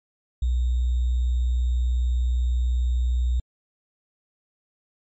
sine tone with sample-and-hold, 61.3 Hz, B1, 12 cents flat, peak -19 dBFS, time 0.42-3.4 s, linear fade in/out 5 ms, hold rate 3675 Hz, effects MP3 32 kbps

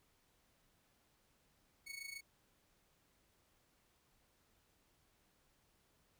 sawtooth tone with amplitude modulation, 2217 Hz, C#7, in tune, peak -40 dBFS, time 1.86-2.21 s, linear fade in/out 20 ms, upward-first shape sine, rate 26.9 Hz, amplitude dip 75%, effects pink hiss -75 dBFS RMS until 6.19 s

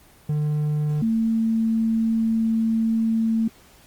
triangle / sine tone pair in turn, 150 / 224.7 Hz, D3 / A3, +37 / +37 cents, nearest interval perfect fifth, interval 700 cents, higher second, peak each -18 dBFS, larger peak neither, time 0.29-1.02 / 1.02-3.48 s, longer second, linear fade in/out 5 ms, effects pink hiss -52 dBFS RMS until 3.86 s + Opus 24 kbps

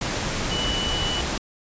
sine tone in noise, 2960 Hz, F#7, in tune, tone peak -26 dBFS, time 0.51-1.21 s, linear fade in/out 5 ms, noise pink, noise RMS -26 dBFS, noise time 0.01-1.38 s, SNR -3 dB, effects resampled to 16000 Hz

